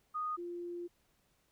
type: tone pair in turn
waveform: sine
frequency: 1237 / 348.2 Hz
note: D#6 / F4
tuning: -10 / -5 cents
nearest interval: octave + minor seventh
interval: 2195 cents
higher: first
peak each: -34 / -39 dBFS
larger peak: first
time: 0.14-0.37 / 0.37-0.88 s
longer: second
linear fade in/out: 20 ms
effects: pink hiss -74 dBFS RMS until 1.51 s

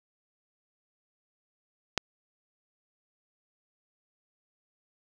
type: click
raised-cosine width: 0.2 ms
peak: -7 dBFS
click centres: 1.977 s
effects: none

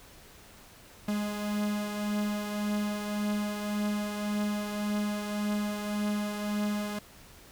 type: beating tone pair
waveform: 45% pulse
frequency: 207.7 / 209.5 Hz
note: G#3 / G#3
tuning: 0 / +15 cents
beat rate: 1.8 Hz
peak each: -30 / -37 dBFS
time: 1.08-6.99 s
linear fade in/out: 5 ms
effects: pink hiss -53 dBFS RMS until 7.51 s

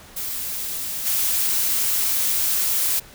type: noise with level steps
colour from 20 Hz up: blue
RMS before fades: -28 / -21 dBFS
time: 0.16-3 s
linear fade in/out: 10 ms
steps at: 1.05 s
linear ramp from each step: 20 ms
effects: pink hiss -45 dBFS RMS until 3.14 s

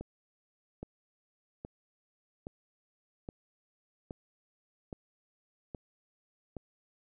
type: click train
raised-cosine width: 2 ms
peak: -27 dBFS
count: 9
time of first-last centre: 0.01-6.567 s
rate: 1.22 Hz
effects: none

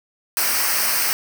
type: noise with comb filter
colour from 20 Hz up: white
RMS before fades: -20 dBFS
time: 0.37-1.13 s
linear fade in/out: 0 ms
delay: 0.28 ms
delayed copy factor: -0.7
effects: none

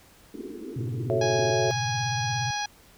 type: band-pass noise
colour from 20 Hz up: pink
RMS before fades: -38 dBFS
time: 0.34-1.51 s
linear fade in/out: 5 ms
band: 220 to 440 Hz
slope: 96 dB/octave
type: tone with vibrato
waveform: sine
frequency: 120.5 Hz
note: B2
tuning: 42 cents flat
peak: -28 dBFS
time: 0.76-2.51 s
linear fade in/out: 5 ms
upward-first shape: sine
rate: 17 Hz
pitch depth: 190 cents each way
type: chord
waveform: sine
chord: F# minor seventh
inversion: none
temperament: equal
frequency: 370 / 440 / 554.4 / 659.3 Hz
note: F#4 / A4 / C#5 / E5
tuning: 0 / 0 / 0 / 0 cents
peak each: -28 / -28 / -29 / -28 dBFS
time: 1.1-1.71 s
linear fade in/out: 0 ms
type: harmonic tone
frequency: 828 Hz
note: G#5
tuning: 5 cents flat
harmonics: 1 / 2 / 3 / 4 / 5 / 6 / 7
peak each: -30 / -34 / -38 / -38 / -38 / -40 / -36 dBFS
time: 1.21-2.66 s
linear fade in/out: 5 ms
effects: pink hiss -55 dBFS RMS until 2.97 s

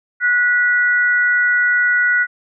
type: tone pair together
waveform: sine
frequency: 1465.3 / 1956 Hz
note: F#6 / B6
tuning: -17 / -17 cents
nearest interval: perfect fourth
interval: 500 cents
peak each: -13 / -18 dBFS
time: 0.2-2.27 s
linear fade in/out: 50 ms
effects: none

